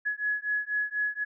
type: beating tone pair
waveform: sine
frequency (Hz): 1687 / 1691.1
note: G#6 / G#6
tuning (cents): +27 / +31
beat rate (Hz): 4.1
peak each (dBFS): -30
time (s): 0.05-1.25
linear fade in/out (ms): 20
effects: none